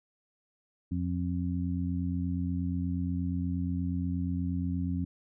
harmonic tone, 88.4 Hz, F2, 22 cents sharp, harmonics 1 / 2 / 3, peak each -32 / -33 / -34 dBFS, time 0.91-5.05 s, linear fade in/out 10 ms, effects none

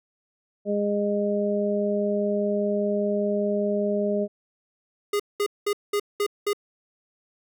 harmonic tone, 205 Hz, G#3, 22 cents flat, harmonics 1 / 2 / 3, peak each -26 / -26 / -26 dBFS, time 0.65-4.28 s, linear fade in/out 50 ms
square tone bursts, 410.6 Hz, G#4, 20 cents flat, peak -22 dBFS, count 6, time 5.13-6.532 s, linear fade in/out 5 ms, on 67 ms, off 200 ms
effects none

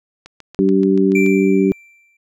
click train, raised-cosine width 0.2 ms, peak -20 dBFS, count 8, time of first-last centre 0.26-1.263 s, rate 6.98 Hz
harmonic tone, 96.3 Hz, G2, 30 cents flat, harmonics 2 / 3 / 4, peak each -15 / -16 / -15 dBFS, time 0.59-1.72 s, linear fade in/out 0 ms
triangle tone with exponential decay, 2349 Hz, D7, in tune, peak -15 dBFS, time 1.15-2.17 s, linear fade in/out 5 ms, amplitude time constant 220 ms
effects none

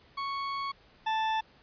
40% pulse tone pair in turn, 1108.7 / 880 Hz, C#6 / A5, 0 / 0 cents, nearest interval major third, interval 400 cents, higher first, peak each -31 / -26 dBFS, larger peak second, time 0.17-0.72 / 1.06-1.41 s, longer first, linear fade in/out 10 ms, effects pink hiss -60 dBFS RMS until 1.62 s + resampled to 11025 Hz

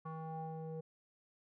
square tone with low-pass filter sweep, 159.9 Hz, D#3, 48 cents sharp, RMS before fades -44 dBFS, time 0.05-0.81 s, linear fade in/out 10 ms, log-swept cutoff 1100 to 550 Hz, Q 5.9, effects none

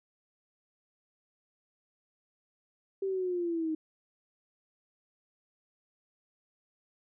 sine linear sweep, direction down, 392 to 311.1 Hz, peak -29 dBFS, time 3.02-3.75 s, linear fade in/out 5 ms, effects none

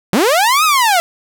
sawtooth linear two-way sweep, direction up then down, 162.8 to 1300 to 659 Hz, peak -6 dBFS, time 0.13-1 s, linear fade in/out 0 ms, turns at 0.64 s, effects none

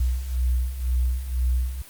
sine beating tone pair, 61 / 63 Hz, B1 / B1, -21 / +35 cents, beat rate 2 Hz, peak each -27 / -22 dBFS, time 0-1.82 s, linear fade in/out 5 ms, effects white hiss -46 dBFS RMS until 1.89 s + Opus 48 kbps

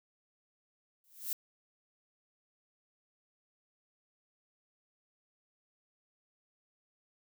violet noise with exponential growth, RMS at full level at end -32 dBFS, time 1.04-1.33 s, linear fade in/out 2 ms, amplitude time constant 61 ms, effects none

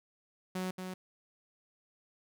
sawtooth tone with echo, 185 Hz, F#3, in tune, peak -30 dBFS, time 0.55-0.71 s, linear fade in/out 5 ms, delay 230 ms, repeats 1, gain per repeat -5 dB, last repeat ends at 0.94 s, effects none

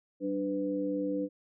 sine tone cluster, 191.5 / 295.3 / 499.4 Hz, G3 / D4 / B4, -40 / +10 / +19 cents, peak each -39 / -31 / -34 dBFS, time 0.2-1.29 s, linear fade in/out 50 ms, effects none

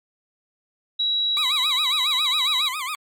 sine tone, 3884 Hz, B7, 30 cents flat, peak -19 dBFS, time 0.99-2.69 s, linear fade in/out 10 ms
20% pulse tone with vibrato, 1126 Hz, C#6, 27 cents sharp, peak -21 dBFS, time 1.37-2.95 s, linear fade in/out 0 ms, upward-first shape sine, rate 7.3 Hz, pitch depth 200 cents each way
effects MP3 64 kbps

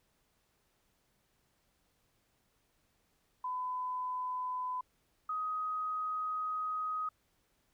sine tone pair in turn, 1006 / 1256.1 Hz, B5 / D#6, +32 / +16 cents, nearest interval major third, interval 384 cents, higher second, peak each -34 / -33 dBFS, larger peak second, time 3.44-4.81 / 5.29-7.09 s, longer second, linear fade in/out 5 ms, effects pink hiss -75 dBFS RMS until 7.73 s

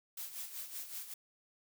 blue noise with tremolo, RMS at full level -42 dBFS, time 0.17-1.14 s, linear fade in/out 5 ms, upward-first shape sine, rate 5.3 Hz, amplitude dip 65%, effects none

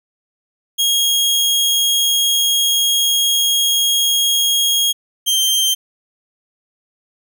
sawtooth tone pair in turn, 3273 / 3148 Hz, G#7 / G7, -26 / +7 cents, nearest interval minor second, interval 67 cents, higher first, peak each -10 dBFS, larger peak neither, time 0.78-4.93 / 5.26-5.75 s, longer first, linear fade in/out 20 ms, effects none

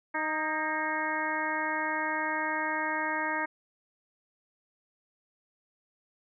harmonic tone with a mistuned harmonic, 310 Hz, D#4, 6 cents flat, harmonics 1 / 2 / 3 / 4 / 5 / 6 / 7, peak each -38 / -38 / -33 / -38 / -35 / -35 / -38 dBFS, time 0.14-3.46 s, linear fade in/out 10 ms, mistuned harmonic 5, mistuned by +48 cents, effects none

